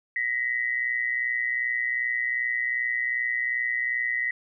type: tone pair together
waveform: sine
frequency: 1887.4 / 2010 Hz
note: A#6 / B6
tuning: +21 / +30 cents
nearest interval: minor second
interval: 109 cents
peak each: -27 dBFS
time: 0.16-4.31 s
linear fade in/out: 2 ms
effects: none